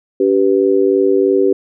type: tone with amplitude modulation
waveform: sine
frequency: 388.4 Hz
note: G4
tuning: 16 cents flat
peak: -5 dBFS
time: 0.2-1.53 s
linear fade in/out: 5 ms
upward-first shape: sine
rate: 103 Hz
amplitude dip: 100%
effects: none